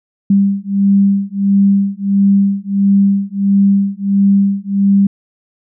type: beating tone pair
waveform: sine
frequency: 197.4 / 198.9 Hz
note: G3 / G3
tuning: +12 / +25 cents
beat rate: 1.5 Hz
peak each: -12 dBFS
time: 0.3-5.07 s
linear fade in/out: 5 ms
effects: none